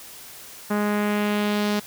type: tone with low-pass filter sweep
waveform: sawtooth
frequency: 207.7 Hz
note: G#3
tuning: in tune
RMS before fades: -23 dBFS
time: 0.7-1.8 s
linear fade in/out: 10 ms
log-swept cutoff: 1500 to 5100 Hz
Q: 1.4
effects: white hiss -42 dBFS RMS until 1.86 s